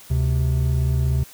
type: tone pair together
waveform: triangle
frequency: 73.28 / 130.2 Hz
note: D2 / C3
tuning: -3 / -8 cents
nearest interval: minor seventh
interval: 995 cents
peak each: -18 dBFS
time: 0.1-1.24 s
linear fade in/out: 10 ms
effects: white hiss -45 dBFS RMS until 1.33 s